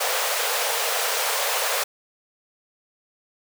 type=high-pass noise; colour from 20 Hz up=pink; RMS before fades=-24 dBFS; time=0-1.84 s; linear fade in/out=10 ms; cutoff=440 Hz; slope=96 dB/octave; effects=none